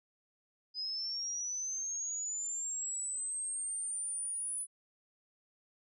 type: linear sweep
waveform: sine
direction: up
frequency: 4978 to 9990 Hz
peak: -35 dBFS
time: 0.74-4.67 s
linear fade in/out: 50 ms
effects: none